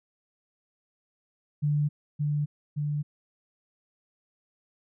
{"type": "tone with echo", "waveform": "sine", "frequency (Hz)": 147.5, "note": "D3", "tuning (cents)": 8, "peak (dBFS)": -22, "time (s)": [1.62, 1.89], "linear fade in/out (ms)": 20, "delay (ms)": 570, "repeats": 2, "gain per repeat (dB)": -2, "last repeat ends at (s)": 3.03, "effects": []}